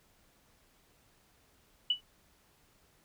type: tone with exponential decay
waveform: sine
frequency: 2960 Hz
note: F#7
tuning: in tune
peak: -22 dBFS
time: 1.9-2.01 s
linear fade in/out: 5 ms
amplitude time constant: 23 ms
effects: pink hiss -67 dBFS RMS until 3.04 s